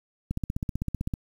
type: click train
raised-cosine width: 5 ms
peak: -16 dBFS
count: 14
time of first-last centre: 0.31-1.138 s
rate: 15.7 Hz
effects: 8-bit